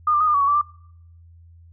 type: tone with pitch steps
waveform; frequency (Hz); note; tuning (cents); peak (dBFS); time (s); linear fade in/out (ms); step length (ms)
sine; 1221 / 1187 / 1249 / 1205 / 1134 / 1117 / 1161 / 1183; D#6 / D6 / D#6 / D6 / C#6 / C#6 / D6 / D6; -33 / +18 / +6 / +44 / +39 / +13 / -20 / +12; -15; 0.07-0.614; 5; 68
effects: noise-tail reverb RT60 0.7 s tail -25 dB re dry + added 84 Hz sine -45 dBFS peak until 1.72 s